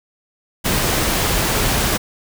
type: noise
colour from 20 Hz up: pink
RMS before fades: -18 dBFS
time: 0.64-1.98 s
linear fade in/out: 20 ms
effects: none